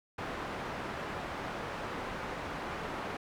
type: low-pass noise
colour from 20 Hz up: white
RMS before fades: -39 dBFS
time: 0.18-3.17 s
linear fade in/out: 5 ms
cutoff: 1300 Hz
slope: 12 dB/octave
effects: none